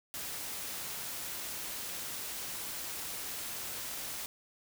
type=noise; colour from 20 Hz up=white; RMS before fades=-40 dBFS; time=0.14-4.26 s; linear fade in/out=0 ms; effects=none